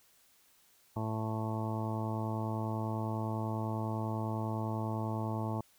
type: harmonic tone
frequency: 110 Hz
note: A2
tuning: in tune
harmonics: 1 / 2 / 3 / 4 / 5 / 6 / 7 / 8 / 9 / 10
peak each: -35 / -39 / -42 / -47 / -48 / -44 / -50 / -42 / -51 / -47 dBFS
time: 0.96-5.61 s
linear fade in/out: 5 ms
effects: white hiss -66 dBFS RMS until 5.78 s